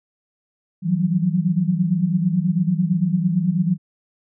sine tone cluster, 162.1 / 179.3 / 188.3 Hz, E3 / F3 / F#3, -29 / +46 / +31 cents, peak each -21 dBFS, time 0.82-3.78 s, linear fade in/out 50 ms, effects none

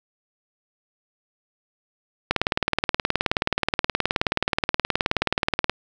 click train, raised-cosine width 0.3 ms, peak -3 dBFS, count 65, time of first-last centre 2.31-5.696 s, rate 18.9 Hz, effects none

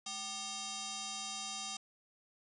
sine tone with frequency modulation, 1200 Hz, D6, 37 cents sharp, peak -39 dBFS, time 0.06-1.77 s, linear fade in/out 5 ms, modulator 987 Hz, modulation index 6.6, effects none

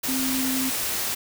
sine tone in noise, 261.6 Hz, C4, in tune, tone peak -25 dBFS, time 0.08-0.7 s, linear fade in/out 10 ms, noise white, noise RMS -27 dBFS, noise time 0.03-1.15 s, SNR -1 dB, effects none

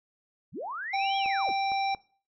sine linear two-way sweep, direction up then down, 80.3 to 3337 to 93 Hz, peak -33 dBFS, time 0.52-1.53 s, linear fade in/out 50 ms, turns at 1.17 s
harmonic tone, 784 Hz, G5, in tune, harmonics 1 / 3 / 5 / 7, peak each -26 / -36 / -40 / -43 dBFS, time 0.93-1.95 s, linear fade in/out 10 ms
click train, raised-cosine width 1 ms, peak -29 dBFS, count 4, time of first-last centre 1.26-1.948 s, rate 4.36 Hz
effects noise-tail reverb RT60 0.4 s tail -19 dB re dry

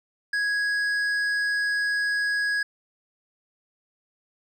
sine tone with hard clipping, 1661.2 Hz, G#6, in tune, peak -24 dBFS, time 0.33-2.63 s, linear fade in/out 5 ms, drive 7 dB, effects none

